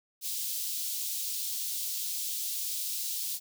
white high-pass noise, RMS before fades -34 dBFS, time 0.21-3.4 s, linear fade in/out 50 ms, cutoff 3400 Hz, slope 24 dB/octave, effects none

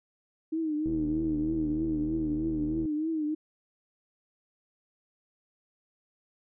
sine tone with vibrato, 312.3 Hz, D#4, 7 cents sharp, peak -27 dBFS, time 0.52-3.35 s, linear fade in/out 10 ms, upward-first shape triangle, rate 3.2 Hz, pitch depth 90 cents each way
click train, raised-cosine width 3 ms, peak -26 dBFS, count 157, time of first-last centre 0.86-2.855 s, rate 78.2 Hz
effects none

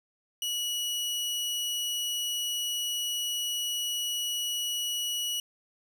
sawtooth tone, 2925 Hz, F#7, 21 cents flat, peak -26 dBFS, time 0.42-5.4 s, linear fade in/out 2 ms, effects none

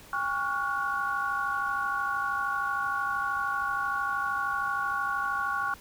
sine tone cluster, 806 / 1114 / 1412 / 1465 Hz, G5 / C#6 / F6 / F#6, +48 / +8 / +19 / -18 cents, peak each -36 / -30 / -33 / -33 dBFS, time 0.13-5.74 s, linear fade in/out 2 ms, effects pink hiss -51 dBFS RMS until 5.8 s

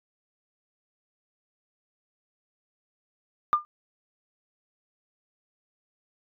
sine tone with exponential decay, 1201 Hz, D6, 38 cents sharp, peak -13 dBFS, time 3.53-3.65 s, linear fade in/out 0 ms, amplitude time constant 26 ms, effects tanh soft clip ceiling -10 dBFS

